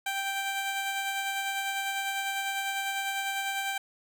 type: tone with tremolo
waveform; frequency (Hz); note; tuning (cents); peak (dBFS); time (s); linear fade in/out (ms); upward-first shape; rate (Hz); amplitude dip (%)
15% pulse; 784; G5; 0; -22; 0.06-3.78; 5; sine; 10; 30
effects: none